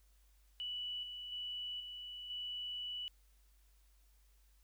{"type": "tone with level steps", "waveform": "sine", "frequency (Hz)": 2958, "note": "F#7", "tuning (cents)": -1, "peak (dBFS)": [-39, -44, -40, -45, -40], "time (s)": [0.6, 3.08], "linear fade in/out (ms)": 0, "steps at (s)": [1.03, 1.32, 1.8, 2.3], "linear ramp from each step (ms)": 2, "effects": ["added 50 Hz sine -65 dBFS peak until 4.63 s", "white hiss -75 dBFS RMS until 4.63 s"]}